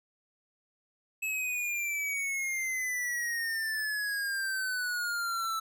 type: exponential sweep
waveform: square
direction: down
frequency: 2600 to 1315 Hz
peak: -31 dBFS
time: 1.22-5.6 s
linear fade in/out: 10 ms
effects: none